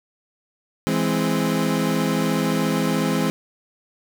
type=chord; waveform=30% pulse; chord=E augmented; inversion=none; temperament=equal; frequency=164.81 / 207.7 / 261.6 Hz; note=E3 / G#3 / B#3; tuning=0 / 0 / 0 cents; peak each=-21 dBFS; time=0.87-3.3 s; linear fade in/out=0 ms; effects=none